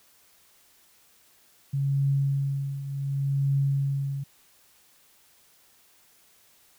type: tone with tremolo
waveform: sine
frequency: 138.59 Hz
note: C#3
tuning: in tune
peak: -20 dBFS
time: 1.73-4.24 s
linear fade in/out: 10 ms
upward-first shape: triangle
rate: 0.68 Hz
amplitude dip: 75%
effects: white hiss -60 dBFS RMS until 6.78 s